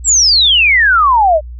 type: exponential sweep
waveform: sine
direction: down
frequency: 7902 to 587.3 Hz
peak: -6 dBFS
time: 0.04-1.41 s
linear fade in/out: 50 ms
effects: added 60 Hz sine -25 dBFS peak until 1.59 s